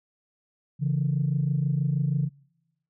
sine tone pair together, 138.8 / 165.06 Hz, C#3 / E3, +3 / +3 cents, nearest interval minor third, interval 300 cents, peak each -23 / -26 dBFS, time 0.79-2.3 s, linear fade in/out 50 ms, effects noise-tail reverb RT60 0.9 s tail -25 dB re dry + tanh soft clip ceiling -16 dBFS

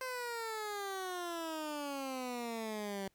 15% pulse exponential sweep, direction down, 521 to 192.1 Hz, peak -32 dBFS, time 0.01-3.08 s, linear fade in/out 2 ms, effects pink hiss -75 dBFS RMS until 3.14 s

